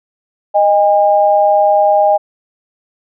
sine tone pair together, 619.2 / 810 Hz, D#5 / G#5, -9 / -43 cents, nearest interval perfect fourth, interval 466 cents, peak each -10 dBFS, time 0.54-2.18 s, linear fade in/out 20 ms, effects none

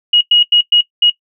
sine tone bursts at uneven times, 2892 Hz, F#7, 40 cents flat, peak -6 dBFS, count 5, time 0.13-0.21 / 0.31-0.43 / 0.52-0.61 / 0.72-0.81 / 1.02-1.1 s, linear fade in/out 5 ms, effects noise-tail reverb RT60 0.1 s tail -17 dB re dry

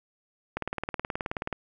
click train, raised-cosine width 0.5 ms, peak -15 dBFS, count 19, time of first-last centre 0.57-1.527 s, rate 18.8 Hz, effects none

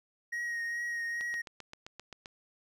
triangle tone with vibrato, 1882 Hz, A#6, 16 cents sharp, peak -31 dBFS, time 0.32-1.42 s, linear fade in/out 10 ms, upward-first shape triangle, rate 2.4 Hz, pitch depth 24 cents each way
click train, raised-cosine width 0.2 ms, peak -27 dBFS, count 9, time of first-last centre 1.21-2.258 s, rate 7.63 Hz
effects none

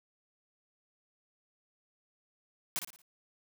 white noise with echo, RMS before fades -33 dBFS, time 2.76-2.79 s, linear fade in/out 0 ms, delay 57 ms, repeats 4, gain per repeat -8 dB, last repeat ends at 3.018 s, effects none

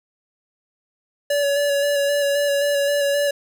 square tone with vibrato, 570 Hz, C#5, 48 cents sharp, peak -18 dBFS, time 1.3-3.31 s, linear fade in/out 5 ms, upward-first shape square, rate 3.8 Hz, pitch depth 18 cents each way, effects none

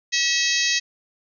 harmonic tone, 645 Hz, E5, 38 cents flat, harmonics 3 / 4 / 5 / 6 / 7 / 8 / 9 / 10, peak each -25 / -26 / -30 / -26 / -27 / -28 / -30 / -27 dBFS, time 0.12-0.8 s, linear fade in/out 20 ms, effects none

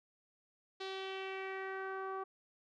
sawtooth tone with low-pass filter sweep, 383.3 Hz, G4, 39 cents flat, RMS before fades -42 dBFS, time 0.8-2.24 s, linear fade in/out 10 ms, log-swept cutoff 4100 to 1100 Hz, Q 3, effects none

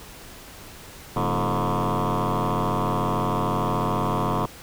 sine tone with frequency modulation, 440 Hz, A4, in tune, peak -18 dBFS, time 1.16-4.46 s, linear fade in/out 5 ms, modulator 93.6 Hz, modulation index 7.7, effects tanh soft clip ceiling -20 dBFS + pink hiss -43 dBFS RMS until 4.62 s

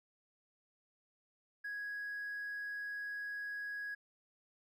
triangle tone with hard clipping, 1661.2 Hz, G#6, in tune, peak -39 dBFS, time 1.64-3.95 s, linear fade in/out 10 ms, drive 2 dB, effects none

